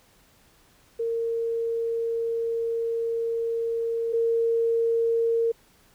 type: tone pair in turn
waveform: sine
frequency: 460 / 460 Hz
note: A#4 / A#4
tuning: -23 / -23 cents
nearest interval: unison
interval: 0 cents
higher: neither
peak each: -24 / -20 dBFS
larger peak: second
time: 0.99-4.13 / 4.13-5.52 s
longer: first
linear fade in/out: 10 ms
effects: pink hiss -59 dBFS RMS until 5.94 s